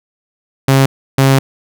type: tone bursts at uneven times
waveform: sawtooth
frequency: 135.1 Hz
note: C#3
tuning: 44 cents flat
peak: -3 dBFS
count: 2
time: 0.68-0.86 / 1.18-1.39 s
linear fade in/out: 5 ms
effects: none